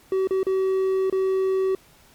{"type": "tone with dropouts", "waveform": "triangle", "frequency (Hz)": 380.6, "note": "F#4", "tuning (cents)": 49, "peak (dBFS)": -17, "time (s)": [0.12, 1.75], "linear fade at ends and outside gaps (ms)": 2, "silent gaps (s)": [[0.273, 0.308], [0.431, 0.467], [1.099, 1.125]], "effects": ["pink hiss -54 dBFS RMS until 2.14 s", "MP3 96 kbps"]}